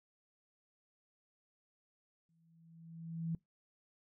sine tone with exponential growth, 164.81 Hz, E3, in tune, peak -33 dBFS, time 2.29-3.35 s, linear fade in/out 2 ms, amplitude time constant 230 ms, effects noise-tail reverb RT60 0.2 s tail -24 dB re dry

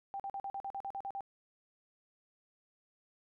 sine tone bursts, 789 Hz, G5, 11 cents sharp, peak -37 dBFS, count 11, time 0.14-1.207 s, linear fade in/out 0 ms, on 57 ms, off 44 ms, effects none

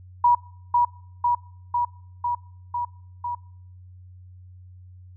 sine tone with echo, 965 Hz, B5, 40 cents flat, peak -13 dBFS, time 0.24-0.35 s, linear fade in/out 5 ms, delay 500 ms, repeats 6, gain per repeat -2 dB, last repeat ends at 3.35 s, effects noise-tail reverb RT60 0.7 s tail -24 dB re dry + added 91 Hz sine -43 dBFS peak until 5.16 s

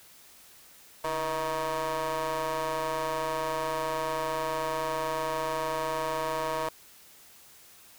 25% pulse ring-modulated tone, 155.56 Hz, D#3, in tune, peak -22 dBFS, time 1.04-6.69 s, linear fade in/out 5 ms, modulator 791 Hz, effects white hiss -54 dBFS RMS until 7.98 s

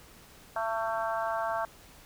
harmonic tone, 224.1 Hz, A3, 32 cents sharp, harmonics 3 / 4 / 5 / 6 / 7, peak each -32 / -34 / -36 / -38 / -39 dBFS, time 0.56-1.65 s, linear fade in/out 2 ms, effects pink hiss -54 dBFS RMS until 2.05 s

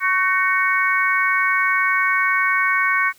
harmonic tone with a mistuned harmonic, 370 Hz, F#4, in tune, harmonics 3 / 4 / 5 / 6, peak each -21 / -21 / -23 / -20 dBFS, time 0-3.13 s, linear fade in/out 50 ms, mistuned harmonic 4, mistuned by +44 cents, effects white hiss -53 dBFS RMS until 3.18 s

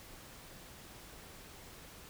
silence, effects pink hiss -53 dBFS RMS until 2.09 s

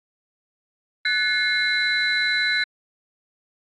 sine tone cluster, 1492 / 1725 / 2141 / 4001 Hz, F#6 / A6 / C7 / B7, +14 / -35 / +39 / +22 cents, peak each -24 dBFS, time 1.05-2.64 s, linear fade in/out 5 ms, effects tanh soft clip ceiling -10 dBFS + AAC 48 kbps

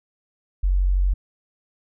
sine tone, 46.3 Hz, F#1, 2 cents sharp, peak -16 dBFS, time 0.63-1.14 s, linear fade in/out 10 ms, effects none

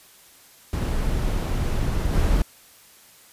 brown noise with level steps, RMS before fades -23 / -20 dBFS, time 0.73-2.42 s, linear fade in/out 2 ms, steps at 2.12 s, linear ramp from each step 20 ms, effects white hiss -51 dBFS RMS until 3.32 s + resampled to 32000 Hz

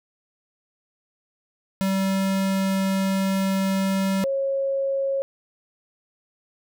square / sine tone pair in turn, 192.9 / 545.6 Hz, G3 / C#5, -28 / -28 cents, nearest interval octave + tritone, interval 1800 cents, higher second, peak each -21 dBFS, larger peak neither, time 1.81-4.24 / 4.24-5.22 s, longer first, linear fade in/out 0 ms, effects none

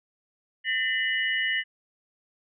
sine tone cluster, 1800 / 2016 / 2937 Hz, A6 / B6 / F#7, +39 / +35 / -13 cents, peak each -27 / -28 / -30 dBFS, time 0.64-1.64 s, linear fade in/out 50 ms, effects none

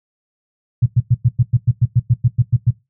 sine tone bursts, 121.6 Hz, B2, 26 cents flat, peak -8 dBFS, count 14, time 0.82-2.708 s, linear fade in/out 10 ms, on 42 ms, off 100 ms, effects noise-tail reverb RT60 0.2 s tail -18 dB re dry

